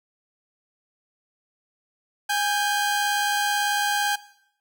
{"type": "tone pair together", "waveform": "sawtooth", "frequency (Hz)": [823, 1568], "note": ["G#5", "G6"], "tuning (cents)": [-16, 0], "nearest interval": "major seventh", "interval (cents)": 1116, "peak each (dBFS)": [-20, -22], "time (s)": [2.29, 4.16], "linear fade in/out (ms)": 10, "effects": ["noise-tail reverb RT60 0.7 s tail -18 dB re dry"]}